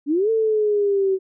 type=linear two-way sweep; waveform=sine; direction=up then down; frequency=272.3 to 450.9 to 377.3 Hz; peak=-16 dBFS; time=0.06-1.19 s; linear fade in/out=50 ms; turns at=0.3 s; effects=none